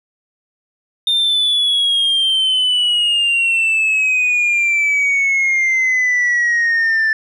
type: exponential sweep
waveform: sine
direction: down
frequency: 3634 to 1760 Hz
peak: -10 dBFS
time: 1.07-7.13 s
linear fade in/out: 2 ms
effects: tanh soft clip ceiling -11 dBFS